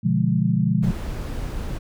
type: chord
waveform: sine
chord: B diminished seventh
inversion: none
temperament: equal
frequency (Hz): 123.47 / 146.83 / 174.61 / 207.7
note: B2 / D3 / F3 / Ab3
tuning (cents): 0 / 0 / 0 / 0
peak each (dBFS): -23 / -24 / -21 / -23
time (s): 0.03-0.92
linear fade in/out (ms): 20
type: noise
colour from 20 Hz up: brown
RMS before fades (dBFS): -28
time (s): 0.82-1.79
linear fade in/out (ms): 20
effects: none